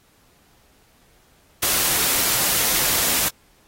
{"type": "noise", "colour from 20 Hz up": "white", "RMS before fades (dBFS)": -20, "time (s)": [1.62, 3.29], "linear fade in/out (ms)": 10, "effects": ["pink hiss -58 dBFS RMS until 3.67 s", "AAC 48 kbps"]}